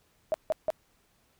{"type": "tone bursts", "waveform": "sine", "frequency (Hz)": 631, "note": "D#5", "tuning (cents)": 24, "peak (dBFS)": -23, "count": 3, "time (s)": [0.32, 0.703], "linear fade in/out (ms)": 0, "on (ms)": 21, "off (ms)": 160, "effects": ["pink hiss -68 dBFS RMS until 1.39 s"]}